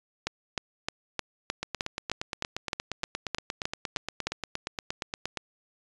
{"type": "two click trains", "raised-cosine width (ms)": 0.2, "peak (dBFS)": [-11, -14], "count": [14, 33], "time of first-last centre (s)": [[0.27, 4.27], [1.63, 5.373]], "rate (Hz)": [3.25, 8.55], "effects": ["resampled to 22050 Hz"]}